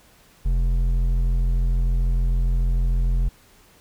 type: tone with hard clipping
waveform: sine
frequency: 43.35 Hz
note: F1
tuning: 12 cents flat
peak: -19 dBFS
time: 0.45-3.29 s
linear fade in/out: 10 ms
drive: 7 dB
effects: pink hiss -54 dBFS RMS until 3.8 s